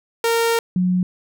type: tone pair in turn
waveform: sawtooth / sine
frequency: 461.3 / 181.8 Hz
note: A#4 / F#3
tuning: -18 / -30 cents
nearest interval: octave + major third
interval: 1612 cents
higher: first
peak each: -12 / -15 dBFS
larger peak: first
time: 0.24-0.59 / 0.76-1.03 s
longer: first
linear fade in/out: 2 ms
effects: none